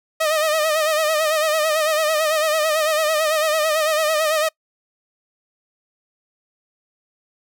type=tone with vibrato; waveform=sawtooth; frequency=622.3 Hz; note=D#5; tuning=in tune; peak=-13 dBFS; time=0.2-4.49 s; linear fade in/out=10 ms; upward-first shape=sine; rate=9 Hz; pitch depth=66 cents each way; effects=noise-tail reverb RT60 0.1 s tail -25 dB re dry